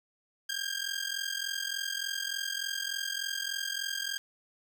15% pulse ring-modulated tone, 1605 Hz, G6, 40 cents sharp, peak -23 dBFS, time 0.49-4.18 s, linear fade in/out 0 ms, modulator 21.7 Hz, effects none

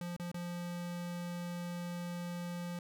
square tone with dropouts, 174.61 Hz, F3, in tune, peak -39 dBFS, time 0.01-2.79 s, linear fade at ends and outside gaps 2 ms, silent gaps 0.165-0.197 / 0.316-0.343 s, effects none

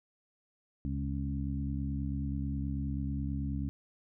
harmonic tone with a mistuned harmonic, 69.3 Hz, C#2, in tune, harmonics 1 / 2 / 3 / 4, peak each -35 / -37 / -39 / -39 dBFS, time 0.85-3.69 s, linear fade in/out 0 ms, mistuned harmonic 1, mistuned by +80 cents, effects none

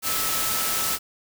sine tone in noise, 1306 Hz, E6, 17 cents flat, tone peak -33 dBFS, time 0.02-0.99 s, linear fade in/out 50 ms, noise white, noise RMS -25 dBFS, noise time 0.02-0.99 s, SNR -11 dB, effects none

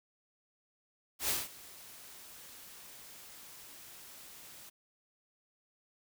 white noise with ADSR envelope, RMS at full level -31 dBFS, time 1.19-4.7 s, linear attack 100 ms, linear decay 190 ms, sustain -21 dB, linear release 13 ms, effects none

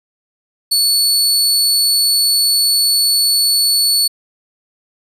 sawtooth tone, 4435 Hz, C#8, in tune, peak -8 dBFS, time 0.71-4.08 s, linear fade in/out 10 ms, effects resampled to 32000 Hz

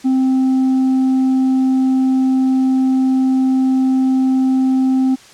sine tone with tanh clipping, 261.6 Hz, C4, in tune, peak -12 dBFS, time 0.04-5.16 s, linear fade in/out 20 ms, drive 3 dB, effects white hiss -42 dBFS RMS until 5.33 s + low-pass 7000 Hz 12 dB/octave

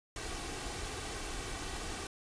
pink noise with comb filter, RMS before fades -40 dBFS, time 0.16-2.07 s, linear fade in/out 2 ms, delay 2.6 ms, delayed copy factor +0.5, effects resampled to 22050 Hz

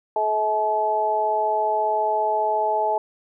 harmonic tone, 214.6 Hz, A3, 43 cents flat, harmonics 2 / 3 / 4, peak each -27 / -24 / -21 dBFS, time 0.16-2.98 s, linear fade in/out 2 ms, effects none

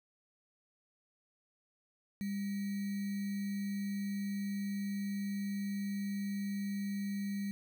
sine tone with sample-and-hold, 200 Hz, G3, 35 cents sharp, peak -34 dBFS, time 2.21-7.51 s, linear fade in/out 0 ms, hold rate 2100 Hz, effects none

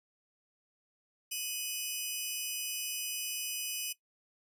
10% pulse tone pair together, 2511 / 2960 Hz, D#7 / F#7, +15 / 0 cents, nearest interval minor third, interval 285 cents, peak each -30 / -28 dBFS, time 1.31-3.93 s, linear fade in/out 10 ms, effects noise-tail reverb RT60 0.1 s tail -17 dB re dry + resampled to 32000 Hz

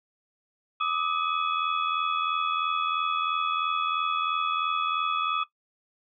sine tone cluster, 1192 / 1275 / 2534 / 3386 Hz, D6 / D#6 / D#7 / G#7, +25 / +42 / +31 / +33 cents, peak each -28 / -28 / -33 / -35 dBFS, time 0.8-5.44 s, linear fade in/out 10 ms, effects noise-tail reverb RT60 0.1 s tail -17 dB re dry

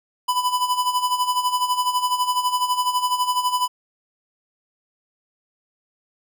square tone with tremolo, 996 Hz, B5, 14 cents sharp, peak -17 dBFS, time 0.28-3.68 s, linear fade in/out 10 ms, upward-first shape sine, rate 12 Hz, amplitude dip 70%, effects none

